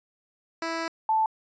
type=tone pair in turn; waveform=10% pulse / sine; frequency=329.1 / 878.6 Hz; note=E4 / A5; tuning=-3 / -3 cents; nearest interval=octave + perfect fourth; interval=1700 cents; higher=second; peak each=-20 dBFS; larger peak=neither; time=0.62-0.88 / 1.09-1.26 s; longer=first; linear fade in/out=2 ms; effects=resampled to 16000 Hz